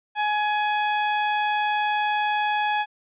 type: tone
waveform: sawtooth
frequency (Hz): 840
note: G#5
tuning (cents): +19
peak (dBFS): -17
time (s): 0.15-2.86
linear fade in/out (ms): 50
effects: resampled to 8000 Hz